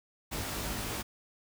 pink noise with comb filter, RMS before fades -36 dBFS, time 0.31-1.03 s, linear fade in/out 20 ms, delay 19 ms, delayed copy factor +1, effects none

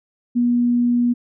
sine tone, 241.4 Hz, B3, 39 cents flat, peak -14 dBFS, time 0.35-1.14 s, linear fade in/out 20 ms, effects none

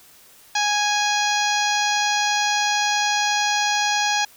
harmonic tone, 829 Hz, G#5, 3 cents flat, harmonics 1 / 2 / 3 / 4 / 5 / 6 / 7 / 8, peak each -22 / -25 / -27 / -28 / -29 / -30 / -30 / -31 dBFS, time 0.55-4.25 s, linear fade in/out 5 ms, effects white hiss -50 dBFS RMS until 4.36 s

